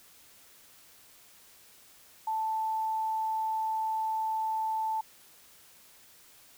sine tone, 880 Hz, A5, in tune, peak -28 dBFS, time 2.27-5.01 s, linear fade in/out 5 ms, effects white hiss -57 dBFS RMS until 6.57 s

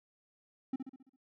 triangle tone with echo, 263.6 Hz, C4, 13 cents sharp, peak -29 dBFS, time 0.73-0.76 s, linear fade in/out 5 ms, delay 67 ms, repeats 6, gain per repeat -6 dB, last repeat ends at 1.162 s, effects none

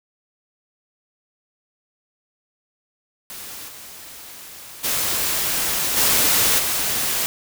white noise with level steps, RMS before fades -35 / -39 / -22 / -17 / -22 dBFS, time 3.3-7.26 s, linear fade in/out 0 ms, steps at 3.67 / 4.83 / 5.96 / 6.58 s, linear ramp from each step 20 ms, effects none

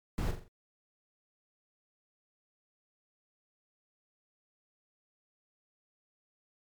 brown noise with echo, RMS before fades -32 dBFS, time 0.18-0.31 s, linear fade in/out 2 ms, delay 43 ms, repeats 4, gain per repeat -7 dB, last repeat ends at 0.482 s, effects MP3 96 kbps

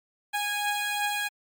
15% pulse beating tone pair, 823 / 825.8 Hz, G#5 / G#5, -16 / -10 cents, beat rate 2.8 Hz, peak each -27 / -21 dBFS, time 0.33-1.29 s, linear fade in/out 20 ms, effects MP3 96 kbps

